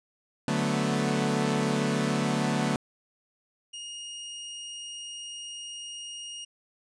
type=chord; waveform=sawtooth; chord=B minor seventh; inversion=first; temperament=equal; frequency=146.83 / 185 / 220 / 246.9 Hz; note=D3 / F#3 / A3 / B3; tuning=0 / 0 / 0 / 0 cents; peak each=-26 / -28 / -25 / -27 dBFS; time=0.48-2.76 s; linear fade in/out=2 ms
type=tone; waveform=sawtooth; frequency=2858 Hz; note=F7; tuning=39 cents sharp; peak=-34 dBFS; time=3.73-6.45 s; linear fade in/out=10 ms
effects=resampled to 22050 Hz